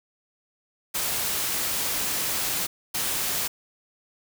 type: noise bursts at uneven times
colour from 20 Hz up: white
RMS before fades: -27 dBFS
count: 2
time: 0.94-2.67 / 2.94-3.48 s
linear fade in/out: 10 ms
effects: none